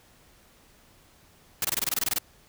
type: noise bursts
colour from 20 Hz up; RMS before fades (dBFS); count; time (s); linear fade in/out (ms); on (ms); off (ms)
white; -26; 12; 1.62-2.185; 2; 26; 23
effects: pink hiss -58 dBFS RMS until 2.48 s